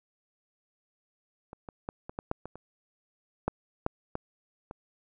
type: clicks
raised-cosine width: 1 ms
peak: -29 / -27 / -20 / -25 / -20 / -15 / -25 / -30 / -13 / -13 / -18 / -26 dBFS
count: 12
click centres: 1.531 / 1.688 / 1.889 / 2.095 / 2.189 / 2.314 / 2.456 / 2.556 / 3.48 / 3.864 / 4.154 / 4.711 s
effects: none